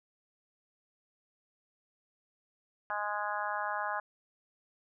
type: harmonic tone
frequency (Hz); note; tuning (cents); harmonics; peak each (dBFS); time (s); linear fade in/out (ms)
207.7; G#3; 0; 3 / 4 / 5 / 6 / 7 / 8; -41 / -37 / -38 / -40 / -40 / -40; 2.9-4; 5
type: click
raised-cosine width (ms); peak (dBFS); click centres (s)
0.5; -32; 2.901
effects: none